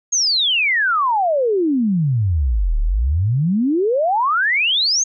sine exponential two-way sweep, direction down then up, 6645 to 34.8 to 6645 Hz, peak -14 dBFS, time 0.12-5.04 s, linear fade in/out 10 ms, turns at 2.79 s, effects none

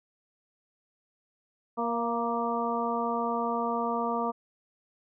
harmonic tone with a mistuned harmonic, 234.7 Hz, A#3, 12 cents sharp, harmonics 1 / 2 / 3 / 4 / 5, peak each -33 / -33 / -33 / -33 / -33 dBFS, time 1.77-4.32 s, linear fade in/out 20 ms, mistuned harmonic 3, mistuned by -25 cents, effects none

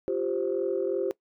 sine chord, F suspended second, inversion none, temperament equal, 349.2 / 392 / 523.3 Hz, F4 / G4 / C5, 0 / 0 / 0 cents, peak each -30 / -28 / -30 dBFS, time 0.08-1.11 s, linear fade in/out 0 ms, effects noise-tail reverb RT60 0.1 s tail -21 dB re dry + tanh soft clip ceiling -17 dBFS

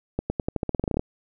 accelerating click train, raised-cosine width 2 ms, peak -11 dBFS, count 15, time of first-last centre 0.19-0.994 s, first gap 110 ms, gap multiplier 0.89, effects none

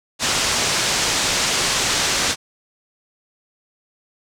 white low-pass noise, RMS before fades -20 dBFS, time 0.19-2.36 s, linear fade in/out 50 ms, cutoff 7300 Hz, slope 24 dB/octave, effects none

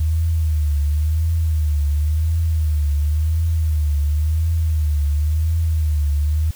sine tone with vibrato, 77.2 Hz, D#2, 13 cents flat, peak -15 dBFS, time 0-6.51 s, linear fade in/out 5 ms, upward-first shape triangle, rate 0.94 Hz, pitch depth 120 cents each way, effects white hiss -44 dBFS RMS until 6.55 s

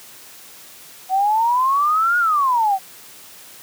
sine exponential two-way sweep, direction up then down, 743 to 1452 to 743 Hz, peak -14 dBFS, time 1.09-2.79 s, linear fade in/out 50 ms, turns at 2.18 s, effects white hiss -42 dBFS RMS until 3.62 s + high-pass 100 Hz 12 dB/octave

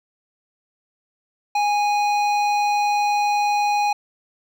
triangle tone with hard clipping, 826 Hz, G#5, 10 cents flat, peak -19 dBFS, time 1.55-3.93 s, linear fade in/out 5 ms, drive 16 dB, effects none

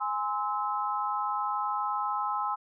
sine chord, Ab augmented, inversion none, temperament just, 830.6 / 1038.3 / 1297.8 Hz, Ab5 / C6 / E6, 0 / -14 / -27 cents, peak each -32 dBFS, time 0-2.56 s, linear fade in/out 20 ms, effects none

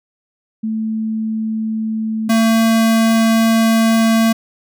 sine / square tone pair in turn, 220 / 225.3 Hz, A3 / A3, 0 / +41 cents, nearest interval unison, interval 41 cents, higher second, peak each -17 / -11 dBFS, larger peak second, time 0.63-2.29 / 2.29-4.33 s, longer second, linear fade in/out 10 ms, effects none

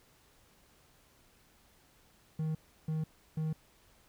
triangle tone bursts, 157.2 Hz, D#3, 18 cents sharp, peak -29 dBFS, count 3, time 2.39-3.53 s, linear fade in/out 5 ms, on 160 ms, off 330 ms, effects pink hiss -65 dBFS RMS until 4.08 s

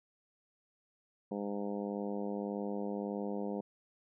harmonic tone, 101.7 Hz, G#2, 36 cents flat, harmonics 2 / 3 / 4 / 5 / 6 / 7 / 8 / 9, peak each -38 / -43 / -42 / -42 / -49 / -48 / -52 / -52 dBFS, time 1.31-3.61 s, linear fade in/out 5 ms, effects none

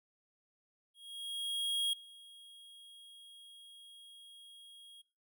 square tone with ADSR envelope, 3279 Hz, G#7, 23 cents flat, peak -31 dBFS, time 0.94-5.02 s, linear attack 990 ms, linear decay 4 ms, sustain -23 dB, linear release 11 ms, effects noise-tail reverb RT60 0.5 s tail -25 dB re dry

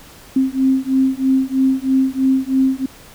sine beating tone pair, 263 / 266.1 Hz, C4 / C4, +9 / +29 cents, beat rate 3.1 Hz, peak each -16 dBFS, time 0.36-2.86 s, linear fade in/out 5 ms, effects pink hiss -42 dBFS RMS until 3.14 s

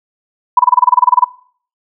sine tone bursts, 987.8 Hz, B5, in tune, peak -3 dBFS, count 14, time 0.57-1.243 s, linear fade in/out 5 ms, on 23 ms, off 27 ms, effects noise-tail reverb RT60 0.5 s tail -20 dB re dry

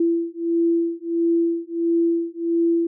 sine beating tone pair, 335.4 / 336.9 Hz, E4 / E4, +30 / +38 cents, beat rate 1.5 Hz, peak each -21 dBFS, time 0-2.87 s, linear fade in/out 5 ms, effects none

